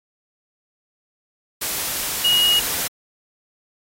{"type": "tone in noise", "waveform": "sine", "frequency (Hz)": 2885, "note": "F#7", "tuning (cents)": -44, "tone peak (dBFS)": -14, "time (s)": [2.24, 2.6], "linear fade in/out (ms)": 10, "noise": "white", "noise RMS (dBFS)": -24, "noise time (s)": [1.61, 2.88], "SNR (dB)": 7, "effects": ["AAC 48 kbps"]}